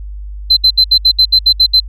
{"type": "tone bursts", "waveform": "sine", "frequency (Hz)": 4074, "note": "C8", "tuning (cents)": -47, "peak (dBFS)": -3, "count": 10, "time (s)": [0.5, 1.802], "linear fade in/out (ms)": 10, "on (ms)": 69, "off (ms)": 68, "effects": ["tanh soft clip ceiling 0 dBFS", "added 50 Hz sine -23 dBFS peak until 1.88 s"]}